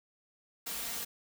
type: noise with comb filter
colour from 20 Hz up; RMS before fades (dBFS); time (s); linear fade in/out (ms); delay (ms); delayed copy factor
white; -38; 0.66-1.05; 10; 4.3; +0.9
effects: none

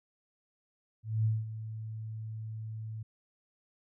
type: tone with ADSR envelope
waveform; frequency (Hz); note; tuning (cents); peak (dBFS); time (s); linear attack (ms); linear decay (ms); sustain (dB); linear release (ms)
sine; 110; A2; 0; -24; 1.03-3.03; 220; 200; -13; 7
effects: none

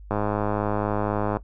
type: click train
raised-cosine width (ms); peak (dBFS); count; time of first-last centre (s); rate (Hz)
1; -11; 132; 0.11-1.37; 104
effects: noise-tail reverb RT60 0.1 s tail -17 dB re dry + added 50 Hz sine -40 dBFS peak until 1.43 s

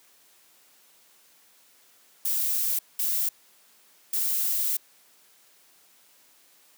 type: noise bursts at uneven times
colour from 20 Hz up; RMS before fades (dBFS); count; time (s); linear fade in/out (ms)
violet; -26; 3; 2.25-2.79 / 2.99-3.29 / 4.13-4.77; 5
effects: white hiss -59 dBFS RMS until 6.77 s + high-pass 200 Hz 12 dB/octave

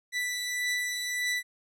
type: beating tone pair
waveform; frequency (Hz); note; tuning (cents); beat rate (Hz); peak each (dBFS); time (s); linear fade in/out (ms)
sawtooth; 1975.5 / 1977.2; B6 / B6; 0 / +1; 1.7; -26 / -33; 0.12-1.43; 50
effects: low-pass 12000 Hz 12 dB/octave

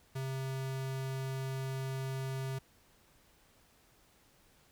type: tone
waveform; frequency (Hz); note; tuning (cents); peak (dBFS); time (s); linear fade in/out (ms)
square; 133.1; C3; +30; -36; 0.15-2.59; 10
effects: pink hiss -66 dBFS RMS until 4.71 s

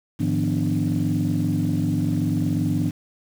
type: tone cluster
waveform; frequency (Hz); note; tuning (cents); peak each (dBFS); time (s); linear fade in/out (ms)
sine; 104.8 / 152.7 / 173.3 / 249.8 / 295.1; G#2 / D#3 / F3 / B3 / D4; +16 / -32 / -13 / +20 / +8; -25; 0.19-2.91; 20
effects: tanh soft clip ceiling -13 dBFS + 7-bit

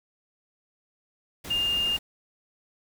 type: tone in noise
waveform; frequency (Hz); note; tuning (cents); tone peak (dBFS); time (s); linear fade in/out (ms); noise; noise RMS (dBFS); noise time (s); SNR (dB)
sine; 2815; F7; +13; -23; 1.5-1.97; 10; pink; -39; 1.44-1.99; +13
effects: none

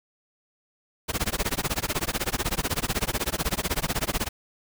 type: noise with tremolo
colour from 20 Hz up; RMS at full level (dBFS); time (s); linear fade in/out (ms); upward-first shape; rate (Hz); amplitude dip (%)
pink; -24; 1.08-4.29; 20; sine; 16; 100
effects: none

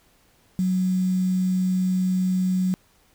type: tone with quantisation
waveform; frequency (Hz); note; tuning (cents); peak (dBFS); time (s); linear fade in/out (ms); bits
sine; 185; F#3; 0; -19; 0.59-2.74; 0; 7
effects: pink hiss -60 dBFS RMS until 3.14 s

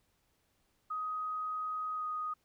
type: tone with pitch glide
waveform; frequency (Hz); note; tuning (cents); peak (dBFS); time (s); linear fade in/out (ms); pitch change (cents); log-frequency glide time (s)
sine; 1255 to 1244.2; D#6 to D#6; +15 to 0; -34; 0.9-2.34; 10; -15; 1.95-2.04
effects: pink hiss -75 dBFS RMS until 2.44 s

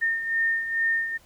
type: beating tone pair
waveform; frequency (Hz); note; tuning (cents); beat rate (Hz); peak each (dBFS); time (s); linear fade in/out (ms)
sine; 1822 / 1824.3; A#6 / A#6; -40 / -38; 2.3; -23 / -30; 0.01-1.18; 20
effects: pink hiss -57 dBFS RMS until 1.25 s

